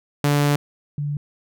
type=tone pair in turn; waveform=sawtooth / sine; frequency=145 / 145.61 Hz; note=D3 / D3; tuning=-22 / -14 cents; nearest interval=unison; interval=8 cents; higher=second; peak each=-12 / -22 dBFS; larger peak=first; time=0.24-0.56 / 0.98-1.17 s; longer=first; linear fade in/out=2 ms; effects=none